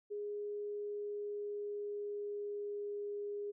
sine tone with pitch glide, 413.3 to 410 Hz, G#4 to G#4, -8 to -22 cents, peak -38 dBFS, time 0.1-3.52 s, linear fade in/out 20 ms, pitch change -14 cents, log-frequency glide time 0.65-3.15 s, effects none

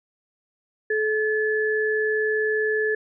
sine tone pair together, 431.2 / 1725 Hz, A4 / A6, -35 / -35 cents, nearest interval 2 octaves, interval 2400 cents, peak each -22 / -24 dBFS, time 0.9-2.95 s, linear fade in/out 5 ms, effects none

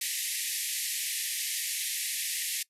white band-pass noise, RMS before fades -33 dBFS, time 0.01-2.63 s, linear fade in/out 5 ms, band 1800 to 13000 Hz, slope 96 dB/octave, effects noise-tail reverb RT60 0.1 s tail -21 dB re dry

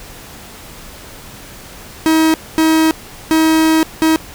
45% pulse tone bursts at uneven times, 318.7 Hz, D#4, 42 cents sharp, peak -9 dBFS, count 4, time 2.06-2.34 / 2.58-2.91 / 3.31-3.83 / 4.02-4.16 s, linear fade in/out 0 ms, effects pink hiss -35 dBFS RMS until 4.34 s

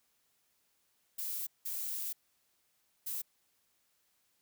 violet noise bursts at uneven times, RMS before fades -38 dBFS, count 3, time 1.18-1.47 / 1.65-2.13 / 3.06-3.22 s, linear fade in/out 10 ms, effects white hiss -75 dBFS RMS until 4.41 s

